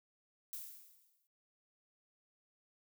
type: noise with exponential decay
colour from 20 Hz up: violet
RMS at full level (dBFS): -43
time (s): 0.53-1.27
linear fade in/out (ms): 0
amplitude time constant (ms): 160
effects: noise-tail reverb RT60 0.1 s tail -21 dB re dry